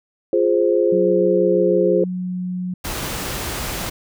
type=chord; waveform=sine; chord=F minor; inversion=none; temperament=equal; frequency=349.2 / 415.3 / 523.3 Hz; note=F4 / Ab4 / C5; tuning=0 / 0 / 0 cents; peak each=-18 dBFS; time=0.33-2.04 s; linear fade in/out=2 ms
type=tone with pitch glide; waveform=sine; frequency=184.7 to 181.53 Hz; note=F#3 to F#3; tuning=-3 to -33 cents; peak=-22 dBFS; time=0.92-2.74 s; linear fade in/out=5 ms; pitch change=-30 cents; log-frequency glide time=1.2-2.42 s
type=noise; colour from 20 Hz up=pink; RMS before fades=-26 dBFS; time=2.84-3.9 s; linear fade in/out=10 ms
effects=none